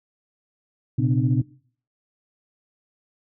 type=tone cluster; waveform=sine; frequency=119.1 / 133.7 / 255.8 / 301.3 Hz; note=A#2 / C3 / C4 / D4; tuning=+38 / +38 / -39 / +44 cents; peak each=-21 / -21 / -26 / -27 dBFS; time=0.98-1.42 s; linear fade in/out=10 ms; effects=noise-tail reverb RT60 0.5 s tail -20 dB re dry + tanh soft clip ceiling -7 dBFS